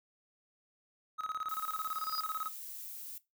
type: tone with tremolo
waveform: triangle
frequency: 1273 Hz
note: D#6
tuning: 39 cents sharp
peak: -31 dBFS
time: 1.18-2.49 s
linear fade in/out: 20 ms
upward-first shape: square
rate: 18 Hz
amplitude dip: 75%
type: noise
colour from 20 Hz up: violet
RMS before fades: -45 dBFS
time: 1.49-3.18 s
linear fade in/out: 2 ms
type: tone with exponential growth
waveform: square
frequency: 4918 Hz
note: D#8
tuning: 21 cents flat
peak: -34 dBFS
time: 1.79-2.2 s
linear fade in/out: 1 ms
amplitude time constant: 88 ms
effects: noise-tail reverb RT60 0.2 s tail -18 dB re dry